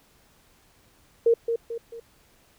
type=tone with echo; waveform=sine; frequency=463.1 Hz; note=A#4; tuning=11 cents flat; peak=-15 dBFS; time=1.26-1.34 s; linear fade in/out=5 ms; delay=220 ms; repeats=3; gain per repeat=-7 dB; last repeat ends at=2 s; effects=pink hiss -60 dBFS RMS until 2.58 s